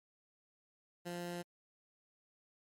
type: tone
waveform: 15% pulse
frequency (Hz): 174.61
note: F3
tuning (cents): 0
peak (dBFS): -34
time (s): 1.05-1.43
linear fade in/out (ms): 20
effects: MP3 64 kbps